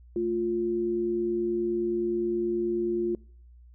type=tone pair together; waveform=sine; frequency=220.5 / 350 Hz; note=A3 / F4; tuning=+4 / +4 cents; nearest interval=minor sixth; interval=800 cents; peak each=-34 / -25 dBFS; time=0.16-3.15 s; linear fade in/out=2 ms; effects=noise-tail reverb RT60 0.6 s tail -26 dB re dry + added 60 Hz sine -49 dBFS peak until 3.74 s